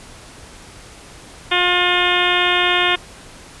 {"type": "harmonic tone with a mistuned harmonic", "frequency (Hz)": 356.4, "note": "F4", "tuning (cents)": 35, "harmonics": [1, 2, 3, 4, 5, 6, 7, 8, 9, 10], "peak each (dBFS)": [-23, -23, -23, -23, -23, -23, -23, -23, -23, -23], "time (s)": [1.51, 2.96], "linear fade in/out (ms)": 10, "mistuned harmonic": 8, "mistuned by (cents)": 16, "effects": ["pink hiss -40 dBFS RMS until 3.6 s", "resampled to 24000 Hz"]}